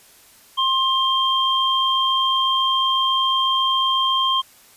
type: tone pair together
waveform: sine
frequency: 1057 / 3177 Hz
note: C6 / G7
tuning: +17 / +23 cents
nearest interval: octave + perfect fifth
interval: 1906 cents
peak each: -19 dBFS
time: 0.57-4.42 s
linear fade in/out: 20 ms
effects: white hiss -50 dBFS RMS until 4.76 s + resampled to 32000 Hz